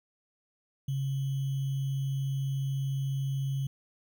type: tone with sample-and-hold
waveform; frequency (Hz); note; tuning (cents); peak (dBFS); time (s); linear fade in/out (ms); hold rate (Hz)
sine; 136.1; C#3; -31; -28; 0.88-3.67; 5; 3150
effects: none